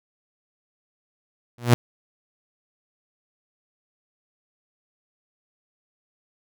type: tone with exponential growth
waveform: sawtooth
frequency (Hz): 120.4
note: B2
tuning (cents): -44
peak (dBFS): -5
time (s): 1.58-1.74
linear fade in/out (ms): 0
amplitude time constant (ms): 34
effects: none